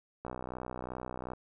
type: click train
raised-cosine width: 1 ms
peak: -25 dBFS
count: 69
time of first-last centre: 0.25-1.335 s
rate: 62.7 Hz
effects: none